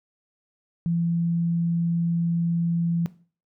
sine tone, 169.2 Hz, E3, 45 cents sharp, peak -21 dBFS, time 0.86-3.06 s, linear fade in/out 0 ms, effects noise-tail reverb RT60 0.4 s tail -17 dB re dry

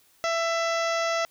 harmonic tone, 666 Hz, E5, 18 cents sharp, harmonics 1 / 2 / 3 / 4 / 5 / 6 / 7 / 8 / 9 / 10, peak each -26 / -29 / -32 / -37 / -39 / -42 / -42 / -39 / -40 / -46 dBFS, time 0.24-1.25 s, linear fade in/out 0 ms, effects white hiss -61 dBFS RMS until 1.3 s

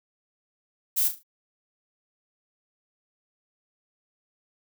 violet noise with echo, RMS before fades -23 dBFS, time 0.96-1.09 s, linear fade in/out 20 ms, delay 36 ms, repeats 4, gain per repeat -9 dB, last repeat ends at 1.234 s, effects none

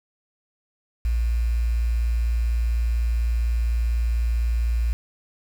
sine tone with quantisation, 57.9 Hz, A#1, 11 cents flat, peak -19 dBFS, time 1.05-4.93 s, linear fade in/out 0 ms, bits 7, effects none

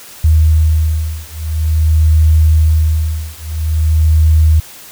sine beating tone pair, 78.3 / 78.78 Hz, D#2 / D#2, +11 / +22 cents, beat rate 0.48 Hz, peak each -11 dBFS, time 0.24-4.6 s, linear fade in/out 5 ms, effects white hiss -35 dBFS RMS until 4.91 s

